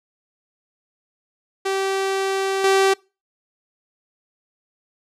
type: tone with level steps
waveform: sawtooth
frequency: 387.3 Hz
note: G4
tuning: 21 cents flat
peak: -16 / -10 dBFS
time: 1.65-2.94 s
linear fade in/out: 10 ms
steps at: 2.64 s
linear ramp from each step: 2 ms
effects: noise-tail reverb RT60 0.3 s tail -25 dB re dry + low-pass 9000 Hz 12 dB/octave